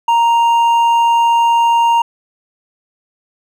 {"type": "tone with hard clipping", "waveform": "triangle", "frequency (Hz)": 932.3, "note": "A#5", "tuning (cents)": 0, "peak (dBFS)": -10, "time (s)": [0.08, 2.02], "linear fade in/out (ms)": 5, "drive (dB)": 8, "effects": []}